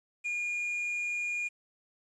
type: tone with quantisation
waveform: triangle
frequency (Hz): 2428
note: D#7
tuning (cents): -43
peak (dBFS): -29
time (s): 0.24-1.49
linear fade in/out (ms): 20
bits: 9
effects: resampled to 24000 Hz